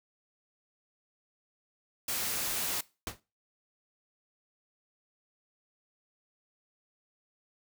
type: noise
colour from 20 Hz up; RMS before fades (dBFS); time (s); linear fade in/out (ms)
white; -33; 2.08-2.81; 5
type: noise with exponential decay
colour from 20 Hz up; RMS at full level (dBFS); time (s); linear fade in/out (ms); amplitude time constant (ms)
pink; -32; 3.07-3.2; 2; 27
effects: noise-tail reverb RT60 0.3 s tail -21 dB re dry